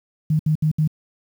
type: tone bursts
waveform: sine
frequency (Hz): 154.8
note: D#3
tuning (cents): -9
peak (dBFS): -15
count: 4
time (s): 0.3-0.876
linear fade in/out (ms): 5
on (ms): 93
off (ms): 68
effects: 8-bit